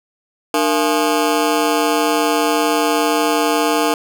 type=ring-modulated tone; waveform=20% pulse; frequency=382.9 Hz; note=G4; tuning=41 cents flat; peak=-6 dBFS; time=0.54-3.94 s; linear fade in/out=2 ms; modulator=82.6 Hz; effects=none